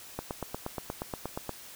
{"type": "click train", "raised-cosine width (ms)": 1, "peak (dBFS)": -19, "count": 12, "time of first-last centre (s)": [0.19, 1.493], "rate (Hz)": 8.44, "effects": ["white hiss -48 dBFS RMS until 1.75 s"]}